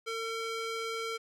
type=tone with band-pass filter; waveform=square; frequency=452.8 Hz; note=A4; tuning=50 cents sharp; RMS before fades=-36 dBFS; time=0.06-1.18 s; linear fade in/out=20 ms; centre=2400 Hz; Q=0.53; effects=none